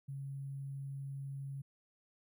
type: tone with sample-and-hold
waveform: sine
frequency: 137.7 Hz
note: C#3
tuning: 11 cents flat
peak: -40 dBFS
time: 0.08-1.62 s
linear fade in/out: 10 ms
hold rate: 11025 Hz
effects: none